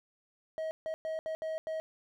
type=tone bursts at uneven times; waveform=triangle; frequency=636 Hz; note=D#5; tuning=38 cents sharp; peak=-31 dBFS; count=6; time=0.58-0.71 / 0.86-0.94 / 1.05-1.19 / 1.26-1.35 / 1.42-1.58 / 1.67-1.8 s; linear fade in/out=0 ms; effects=none